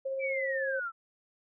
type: tone with tremolo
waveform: sine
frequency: 536 Hz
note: C5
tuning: 42 cents sharp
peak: -30 dBFS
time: 0.05-0.8 s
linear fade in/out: 10 ms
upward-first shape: sine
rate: 16 Hz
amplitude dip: 25%
type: linear sweep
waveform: sine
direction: down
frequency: 2349 to 1310 Hz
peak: -32 dBFS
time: 0.19-0.92 s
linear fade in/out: 50 ms
effects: none